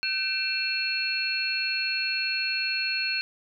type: tone cluster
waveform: sine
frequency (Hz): 1533 / 2368 / 2681 / 4310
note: G6 / D7 / E7 / C#8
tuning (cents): -39 / +14 / +29 / -49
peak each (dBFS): -33 / -34 / -29 / -29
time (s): 0.03-3.21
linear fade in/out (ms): 0
effects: none